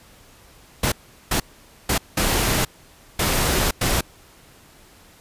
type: noise bursts at uneven times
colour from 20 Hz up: pink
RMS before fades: -20 dBFS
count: 6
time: 0.83-0.92 / 1.31-1.4 / 1.89-1.98 / 2.17-2.65 / 3.19-3.71 / 3.81-4.01 s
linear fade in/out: 5 ms
effects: pink hiss -50 dBFS RMS until 5.2 s + resampled to 32000 Hz